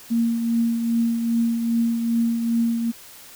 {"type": "tone with tremolo", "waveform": "sine", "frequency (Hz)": 231.6, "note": "A#3", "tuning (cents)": -11, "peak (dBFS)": -16, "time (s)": [0.1, 2.92], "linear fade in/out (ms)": 20, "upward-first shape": "triangle", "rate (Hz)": 2.5, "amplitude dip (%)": 50, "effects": ["white hiss -44 dBFS RMS until 3.35 s"]}